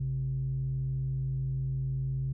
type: tone pair together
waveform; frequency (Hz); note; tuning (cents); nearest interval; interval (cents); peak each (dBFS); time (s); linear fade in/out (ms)
sine; 53.61 / 133; A1 / C3; -44 / +29; octave + major third; 1573; -37 / -28; 0-2.33; 10
effects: tanh soft clip ceiling -24 dBFS